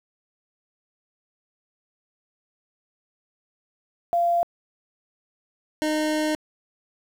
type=tone pair in turn; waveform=sine / 25% pulse; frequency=690 / 307.4 Hz; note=F5 / D#4; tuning=-21 / -21 cents; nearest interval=octave + major second; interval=1400 cents; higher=first; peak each=-18 dBFS; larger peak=neither; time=4.13-4.43 / 5.82-6.35 s; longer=second; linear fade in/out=0 ms; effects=low-pass 11000 Hz 12 dB/octave + 8-bit